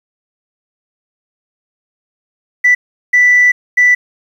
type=tone bursts at uneven times; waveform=sine; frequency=1975.5 Hz; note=B6; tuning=in tune; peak=-4 dBFS; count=3; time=2.64-2.75 / 3.13-3.52 / 3.77-3.95 s; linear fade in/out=10 ms; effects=tanh soft clip ceiling -2 dBFS + 7-bit